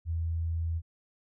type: tone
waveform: sine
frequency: 82.6 Hz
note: E2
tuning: 4 cents sharp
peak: -28 dBFS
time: 0.05-0.82 s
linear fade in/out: 50 ms
effects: none